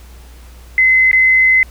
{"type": "tone with dropouts", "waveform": "sine", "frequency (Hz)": 2047, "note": "C7", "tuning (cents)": -38, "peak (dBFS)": -7, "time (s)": [0.78, 1.63], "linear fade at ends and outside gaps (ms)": 1, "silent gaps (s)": [1.114, 1.13], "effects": ["added 60 Hz sine -35 dBFS peak until 1.7 s", "pink hiss -45 dBFS RMS until 1.7 s"]}